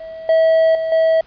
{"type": "tone with level steps", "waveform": "triangle", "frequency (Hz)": 647, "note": "E5", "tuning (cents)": -32, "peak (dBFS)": [-27, -8, -16, -9], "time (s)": [0, 1.21], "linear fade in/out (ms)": 5, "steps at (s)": [0.29, 0.75, 0.92], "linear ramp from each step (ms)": 2, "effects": ["pink hiss -50 dBFS RMS until 1.26 s", "resampled to 11025 Hz"]}